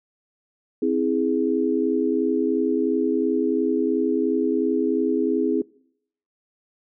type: chord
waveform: sine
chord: C augmented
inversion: none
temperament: equal with one note detuned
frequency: 261.6 / 324.5 / 415.3 Hz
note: C4 / E4 / G#4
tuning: 0 / -27 / 0 cents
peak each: -23 dBFS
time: 0.82-5.62 s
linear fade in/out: 5 ms
effects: noise-tail reverb RT60 0.7 s tail -24 dB re dry